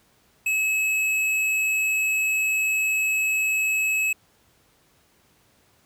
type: tone with hard clipping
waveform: sine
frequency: 2579 Hz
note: E7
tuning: 39 cents flat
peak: -22 dBFS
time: 0.46-4.13 s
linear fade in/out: 5 ms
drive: 10 dB
effects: pink hiss -61 dBFS RMS until 5.85 s + high-pass 60 Hz 12 dB/octave